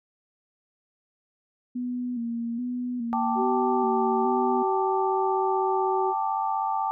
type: tone with vibrato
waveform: sine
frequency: 240 Hz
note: B3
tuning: 49 cents flat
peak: -27 dBFS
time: 1.75-4.63 s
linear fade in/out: 10 ms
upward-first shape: square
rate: 1.2 Hz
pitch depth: 50 cents each way
type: chord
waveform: sine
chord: G suspended second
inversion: none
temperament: equal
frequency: 784 / 880 / 1174.7 Hz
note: G5 / A5 / D6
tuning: 0 / 0 / 0 cents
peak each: -28 / -27 / -31 dBFS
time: 3.13-6.91 s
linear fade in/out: 0 ms
type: tone with pitch glide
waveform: sine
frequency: 380 to 377.6 Hz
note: F#4 to F#4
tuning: +46 to +35 cents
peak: -25 dBFS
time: 3.35-6.14 s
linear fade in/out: 50 ms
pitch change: -11 cents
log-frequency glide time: 5.2-5.93 s
effects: none